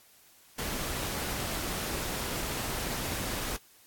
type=noise; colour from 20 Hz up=pink; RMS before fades=-34 dBFS; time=0.58-3.57 s; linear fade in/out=10 ms; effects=white hiss -59 dBFS RMS until 3.86 s + AAC 64 kbps